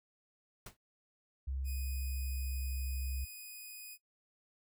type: noise with exponential decay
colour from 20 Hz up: pink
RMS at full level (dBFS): -43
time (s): 0.66-0.77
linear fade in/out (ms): 5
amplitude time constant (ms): 23
type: tone with pitch glide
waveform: sine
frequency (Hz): 66.8 to 66.34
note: C2 to C2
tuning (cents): +36 to +25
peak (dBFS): -35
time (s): 1.47-3.25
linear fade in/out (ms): 10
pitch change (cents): -11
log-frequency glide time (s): 1.92-2.43
type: tone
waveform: 5% pulse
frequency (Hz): 2489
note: D#7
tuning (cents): 0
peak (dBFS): -37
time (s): 1.64-3.98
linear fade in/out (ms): 50
effects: noise-tail reverb RT60 0.1 s tail -20 dB re dry